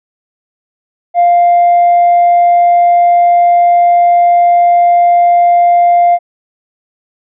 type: tone with hard clipping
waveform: triangle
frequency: 698.5 Hz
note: F5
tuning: in tune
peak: -4 dBFS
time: 1.14-6.19 s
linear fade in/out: 50 ms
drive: 2 dB
effects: resampled to 8000 Hz